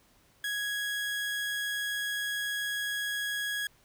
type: tone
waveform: 30% pulse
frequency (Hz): 1661.2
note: G#6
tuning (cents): 0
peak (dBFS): -28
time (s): 0.44-3.67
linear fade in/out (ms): 2
effects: pink hiss -64 dBFS RMS until 3.84 s